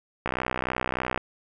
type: click train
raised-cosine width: 0.5 ms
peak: -11 dBFS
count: 59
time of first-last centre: 0.26-1.176 s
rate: 63.3 Hz
effects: none